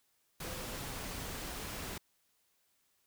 sine tone in noise, 513 Hz, C5, 34 cents flat, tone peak -52 dBFS, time 0.44-0.78 s, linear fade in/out 5 ms, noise pink, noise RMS -42 dBFS, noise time 0.4-1.98 s, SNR -13 dB, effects white hiss -75 dBFS RMS until 3.06 s

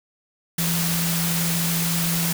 sine tone in noise, 168.3 Hz, E3, 36 cents sharp, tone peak -23 dBFS, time 0.58-2.33 s, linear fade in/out 5 ms, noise white, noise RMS -25 dBFS, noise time 0.58-2.33 s, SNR -1 dB, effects none

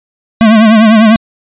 square tone with vibrato, 219.5 Hz, A3, 4 cents flat, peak -3 dBFS, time 0.41-1.16 s, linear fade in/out 0 ms, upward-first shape triangle, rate 10 Hz, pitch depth 96 cents each way, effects resampled to 8000 Hz

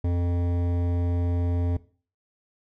sine tone with hard clipping, 87.31 Hz, F2, in tune, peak -24 dBFS, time 0.04-1.77 s, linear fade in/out 5 ms, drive 14 dB, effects noise-tail reverb RT60 0.4 s tail -18 dB re dry

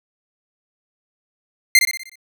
sawtooth tone with echo, 2093 Hz, C7, in tune, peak -4 dBFS, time 1.75-1.79 s, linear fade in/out 2 ms, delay 61 ms, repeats 6, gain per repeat -6 dB, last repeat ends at 2.156 s, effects none

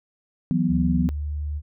sine chord, E suspended second, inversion none, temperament equal, 164.81 / 185 / 246.9 Hz, E3 / F#3 / B3, 0 / 0 / 0 cents, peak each -23 dBFS, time 0.51-1.09 s, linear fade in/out 0 ms
sine tone with pitch glide, 73.42 to 74.1 Hz, D2 to D2, 0 to +16 cents, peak -25 dBFS, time 0.68-1.62 s, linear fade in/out 50 ms, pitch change +16 cents, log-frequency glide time 1.14-1.27 s
effects none

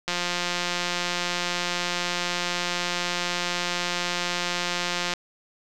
click train, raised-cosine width 0.2 ms, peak -9 dBFS, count 891, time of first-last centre 0.08-5.137 s, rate 176 Hz, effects none

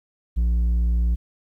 square tone with low-pass filter, 58.27 Hz, A#1, in tune, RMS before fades -20 dBFS, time 0.36-1.16 s, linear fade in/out 20 ms, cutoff 120 Hz, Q 0.63, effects 10-bit

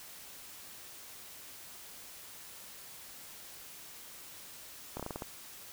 slowing click train, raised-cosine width 1 ms, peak -24 dBFS, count 7, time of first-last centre 4.97-5.222 s, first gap 26 ms, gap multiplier 1.19, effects white hiss -50 dBFS RMS until 5.72 s

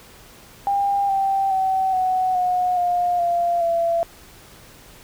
sine tone with pitch steps, 800 / 780.8 / 762.1 / 743.8 / 726 / 708.6 / 691.6 / 675.1 Hz, G5 / G5 / G5 / F#5 / F#5 / F5 / F5 / E5, +35 / -7 / -49 / +9 / -33 / +25 / -17 / +41 cents, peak -17 dBFS, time 0.67-4.03 s, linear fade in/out 0 ms, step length 420 ms, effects pink hiss -46 dBFS RMS until 5.03 s

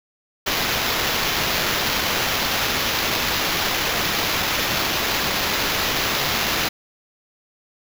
white noise with sample-and-hold, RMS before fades -22 dBFS, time 0.46-6.69 s, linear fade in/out 10 ms, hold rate 8820 Hz, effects none

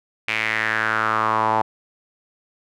sawtooth tone with band-pass filter sweep, 110 Hz, A2, in tune, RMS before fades -21 dBFS, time 0.28-1.62 s, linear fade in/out 5 ms, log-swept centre 2400 to 870 Hz, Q 4.5, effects none

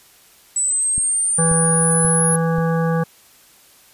sine linear sweep, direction up, 7870 to 10548 Hz, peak -16 dBFS, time 0.56-2.36 s, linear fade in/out 5 ms
click train, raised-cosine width 5 ms, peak -17 dBFS, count 4, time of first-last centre 0.98-2.584 s, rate 1.87 Hz
harmonic tone, 164.81 Hz, E3, in tune, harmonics 1 / 3 / 5 / 7 / 9 / 10, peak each -17 / -22 / -28 / -29 / -35 / -32 dBFS, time 1.38-3.04 s, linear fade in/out 10 ms
effects white hiss -50 dBFS RMS until 3.93 s + resampled to 32000 Hz

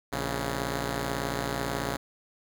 5% pulse tone pair together, 58.27 / 138.59 Hz, A#1 / C#3, 0 / 0 cents, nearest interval octave + minor third, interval 1500 cents, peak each -21 / -20 dBFS, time 0.12-1.97 s, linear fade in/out 10 ms, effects none

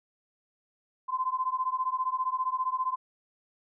sine beating tone pair, 1023 / 1038 Hz, C6 / C6, -39 / -14 cents, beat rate 15 Hz, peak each -30 dBFS, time 1.08-2.96 s, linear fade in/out 20 ms, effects none

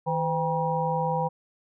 harmonic tone with a mistuned harmonic, 159.5 Hz, D#3, 43 cents sharp, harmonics 1 / 3 / 5 / 6, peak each -29 / -29 / -29 / -29 dBFS, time 0.06-1.29 s, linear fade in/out 20 ms, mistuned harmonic 3, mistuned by +100 cents, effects none

